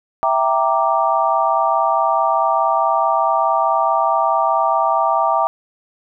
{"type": "chord", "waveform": "sine", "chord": "E half-diminished seventh", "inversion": "none", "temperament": "equal", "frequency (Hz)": [659.3, 784, 932.3, 1174.7], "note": ["E5", "G5", "Bb5", "D6"], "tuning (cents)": [0, 0, 0, 0], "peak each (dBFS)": -19, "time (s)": [0.23, 5.47], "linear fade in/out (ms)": 0, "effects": []}